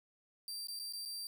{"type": "tone with dropouts", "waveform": "sawtooth", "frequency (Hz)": 4699, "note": "D8", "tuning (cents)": 0, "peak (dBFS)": -38, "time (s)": [0.48, 1.27], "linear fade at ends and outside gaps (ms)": 1, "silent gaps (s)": [[0.671, 0.684], [0.791, 0.797], [0.925, 0.934], [1.052, 1.057]], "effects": ["11-bit"]}